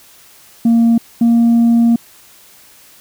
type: tone pair in turn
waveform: sine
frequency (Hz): 231.4 / 233.3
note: A#3 / A#3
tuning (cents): -13 / +2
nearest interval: unison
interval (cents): 15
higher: second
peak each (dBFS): -5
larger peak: neither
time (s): 0.65-0.98 / 1.21-1.96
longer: second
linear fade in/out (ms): 5
effects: tanh soft clip ceiling -6 dBFS + white hiss -44 dBFS RMS until 3 s